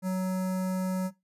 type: tone with notch filter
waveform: square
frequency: 186.3 Hz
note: F#3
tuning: 12 cents sharp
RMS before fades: -29 dBFS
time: 0.02-1.11 s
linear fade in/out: 50 ms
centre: 3200 Hz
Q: 0.53
effects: noise-tail reverb RT60 0.2 s tail -18 dB re dry + resampled to 32000 Hz